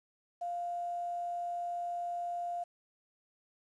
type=tone with quantisation; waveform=sine; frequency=698.5 Hz; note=F5; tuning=in tune; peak=-34 dBFS; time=0.41-2.64 s; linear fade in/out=10 ms; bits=10; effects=resampled to 22050 Hz